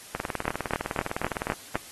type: two click trains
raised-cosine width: 0.5 ms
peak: -14 / -10 dBFS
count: 28 / 6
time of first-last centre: 0.15-1.521 / 0.48-1.756 s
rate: 19.7 / 3.92 Hz
effects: white hiss -46 dBFS RMS until 1.91 s + AAC 32 kbps